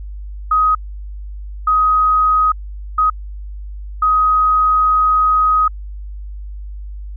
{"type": "tone bursts at uneven times", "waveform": "sine", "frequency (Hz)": 1258, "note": "D#6", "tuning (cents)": 19, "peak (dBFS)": -10, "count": 4, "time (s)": [[0.51, 0.75], [1.67, 2.52], [2.98, 3.1], [4.02, 5.68]], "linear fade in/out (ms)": 5, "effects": ["added 50 Hz sine -26 dBFS peak until 7.16 s"]}